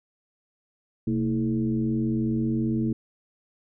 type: tone with frequency modulation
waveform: sine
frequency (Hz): 225.2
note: A3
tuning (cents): +40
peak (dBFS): -22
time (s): 1.07-2.93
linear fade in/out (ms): 5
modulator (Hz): 98.2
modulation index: 1.1
effects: none